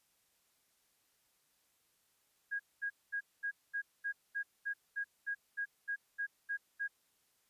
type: tone bursts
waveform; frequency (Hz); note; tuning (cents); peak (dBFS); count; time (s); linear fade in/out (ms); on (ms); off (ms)
sine; 1638; G#6; -24; -34; 15; 2.51-6.88; 20; 86; 220
effects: white hiss -75 dBFS RMS until 7.49 s + resampled to 32000 Hz